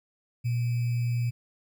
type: tone with sample-and-hold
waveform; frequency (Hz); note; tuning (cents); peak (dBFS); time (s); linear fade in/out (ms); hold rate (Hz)
sine; 119.9; A#2; +49; -24; 0.44-1.31; 20; 2450
effects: none